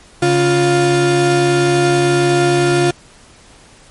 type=tone pair together; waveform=35% pulse; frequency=140 / 350.9 Hz; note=C#3 / F4; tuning=+18 / +8 cents; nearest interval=octave + major third; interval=1590 cents; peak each=-15 / -10 dBFS; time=0.22-2.91 s; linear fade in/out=5 ms; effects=pink hiss -44 dBFS RMS until 3.9 s + MP3 48 kbps